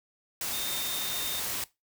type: tone in noise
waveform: sine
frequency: 3654 Hz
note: A#7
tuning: 35 cents flat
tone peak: -35 dBFS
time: 0.53-1.4 s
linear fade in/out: 2 ms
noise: white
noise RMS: -33 dBFS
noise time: 0.41-1.64 s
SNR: -5 dB
effects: noise-tail reverb RT60 0.2 s tail -19 dB re dry